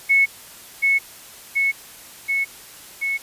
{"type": "tone with echo", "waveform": "sine", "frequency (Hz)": 2200, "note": "C#7", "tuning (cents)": -14, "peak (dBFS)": -12, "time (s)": [0.09, 0.26], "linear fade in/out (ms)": 20, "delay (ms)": 730, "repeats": 4, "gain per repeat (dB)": -2, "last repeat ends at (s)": 3.18, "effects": ["white hiss -42 dBFS RMS until 3.22 s", "resampled to 32000 Hz"]}